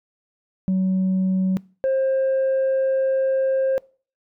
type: tone pair in turn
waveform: sine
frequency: 187.9 / 531.5 Hz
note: F#3 / C5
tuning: +27 / +27 cents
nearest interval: octave + tritone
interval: 1800 cents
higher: second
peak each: -15 dBFS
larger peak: neither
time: 0.68-1.57 / 1.84-3.78 s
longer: second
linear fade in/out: 0 ms
effects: noise-tail reverb RT60 0.4 s tail -25 dB re dry + tanh soft clip ceiling -16 dBFS